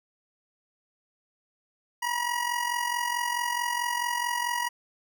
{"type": "tone with amplitude modulation", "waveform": "25% pulse", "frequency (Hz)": 962, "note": "B5", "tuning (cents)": -46, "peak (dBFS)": -20, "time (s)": [2.02, 4.69], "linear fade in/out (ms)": 10, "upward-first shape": "sine", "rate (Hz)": 44.6, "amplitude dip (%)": 65, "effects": []}